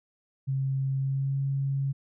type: tone with pitch glide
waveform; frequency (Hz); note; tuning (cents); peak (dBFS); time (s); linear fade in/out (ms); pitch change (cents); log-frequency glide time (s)
sine; 134.8 to 137.31; C#3 to C#3; -48 to -16; -25; 0.47-1.93; 20; +32; 0.97-1.39
effects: none